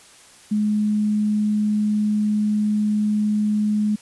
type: tone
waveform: sine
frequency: 210.8 Hz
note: G#3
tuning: 26 cents sharp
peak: -17 dBFS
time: 0.51-3.96 s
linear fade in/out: 10 ms
effects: white hiss -48 dBFS RMS until 4.01 s + resampled to 24000 Hz